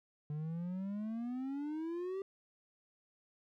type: exponential sweep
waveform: triangle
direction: up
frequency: 146.83 to 394 Hz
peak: -35 dBFS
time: 0.3-2.22 s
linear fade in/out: 2 ms
effects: none